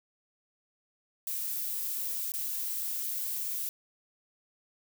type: noise with dropouts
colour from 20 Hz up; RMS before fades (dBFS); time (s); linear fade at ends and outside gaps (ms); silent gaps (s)
violet; -34; 1.27-3.69; 1; 2.32-2.338
effects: none